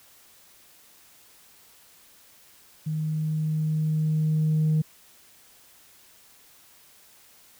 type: tone with level ramp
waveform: sine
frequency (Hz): 155.56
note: D#3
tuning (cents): 0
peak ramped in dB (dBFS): -25 to -17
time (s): 2.86-4.82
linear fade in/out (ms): 10
effects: tanh soft clip ceiling -17 dBFS + white hiss -55 dBFS RMS until 7.59 s